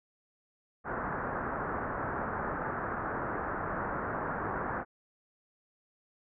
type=low-pass noise; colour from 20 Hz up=white; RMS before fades=-35 dBFS; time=0.84-4.85 s; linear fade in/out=50 ms; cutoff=1600 Hz; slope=48 dB/octave; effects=none